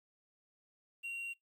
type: tone with quantisation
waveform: triangle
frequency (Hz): 2753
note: F7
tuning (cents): -25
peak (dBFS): -37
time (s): 1.03-1.34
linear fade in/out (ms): 20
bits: 11
effects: noise-tail reverb RT60 0.2 s tail -25 dB re dry